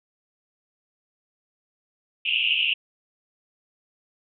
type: band-pass noise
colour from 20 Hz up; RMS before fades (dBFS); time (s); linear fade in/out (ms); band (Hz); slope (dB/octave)
pink; -23; 2.25-2.74; 10; 2600 to 3000; 96
effects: none